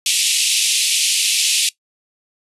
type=band-pass noise; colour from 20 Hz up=pink; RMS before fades=-17 dBFS; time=0.06-1.69 s; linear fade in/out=2 ms; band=2500 to 11000 Hz; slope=48 dB/octave; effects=noise-tail reverb RT60 0.1 s tail -19 dB re dry + resampled to 32000 Hz